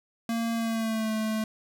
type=tone with pitch glide; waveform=square; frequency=229.8 to 218.2 Hz; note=A#3 to A3; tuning=-25 to -14 cents; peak=-27 dBFS; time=0.29-1.44 s; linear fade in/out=2 ms; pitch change=-89 cents; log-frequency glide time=0.54-1.12 s; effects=none